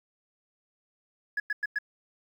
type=tone bursts; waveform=sine; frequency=1686 Hz; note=G#6; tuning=26 cents sharp; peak=-24 dBFS; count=4; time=1.37-1.787 s; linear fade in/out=5 ms; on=30 ms; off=99 ms; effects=tanh soft clip ceiling -24 dBFS + 10-bit